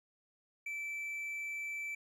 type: tone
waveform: triangle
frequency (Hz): 2323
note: D7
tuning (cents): -20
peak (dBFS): -36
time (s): 0.66-1.95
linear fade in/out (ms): 5
effects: 13-bit